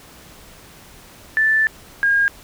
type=tone pair in turn; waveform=sine; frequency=1760 / 1623 Hz; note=A6 / G#6; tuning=0 / -40 cents; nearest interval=minor second; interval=140 cents; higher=first; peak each=-13 dBFS; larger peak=neither; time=1.37-1.67 / 2.03-2.28 s; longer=first; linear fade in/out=0 ms; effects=pink hiss -44 dBFS RMS until 2.43 s